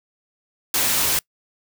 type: noise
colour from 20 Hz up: white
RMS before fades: -20 dBFS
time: 0.74-1.19 s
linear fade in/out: 2 ms
effects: noise-tail reverb RT60 0.1 s tail -25 dB re dry